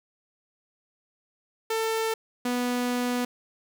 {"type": "tone pair in turn", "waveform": "sawtooth", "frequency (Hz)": [446.4, 245.9], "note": ["A4", "B3"], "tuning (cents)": [25, -7], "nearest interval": "minor seventh", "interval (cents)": 1032, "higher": "first", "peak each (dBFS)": -21, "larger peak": "neither", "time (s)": [[1.7, 2.14], [2.45, 3.25]], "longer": "second", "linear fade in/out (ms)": 5, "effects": []}